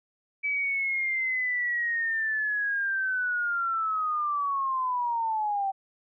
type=linear sweep; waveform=sine; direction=down; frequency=2300 to 768 Hz; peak=-25 dBFS; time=0.43-5.72 s; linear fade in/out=20 ms; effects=none